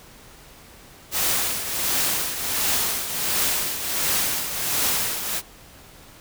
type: noise with tremolo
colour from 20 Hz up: white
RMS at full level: -21 dBFS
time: 1.11-5.42 s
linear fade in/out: 50 ms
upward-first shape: triangle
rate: 1.4 Hz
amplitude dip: 65%
effects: pink hiss -47 dBFS RMS until 6.2 s